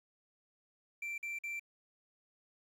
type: tone bursts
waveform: triangle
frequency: 2349 Hz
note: D7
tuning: in tune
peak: -36 dBFS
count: 3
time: 1.02-1.596 s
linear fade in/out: 5 ms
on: 160 ms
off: 48 ms
effects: 11-bit